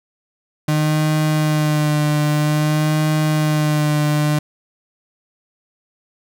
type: tone with vibrato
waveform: 35% pulse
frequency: 152 Hz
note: D#3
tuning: 40 cents flat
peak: -13 dBFS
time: 0.68-4.39 s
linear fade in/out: 5 ms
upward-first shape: sine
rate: 0.51 Hz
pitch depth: 28 cents each way
effects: none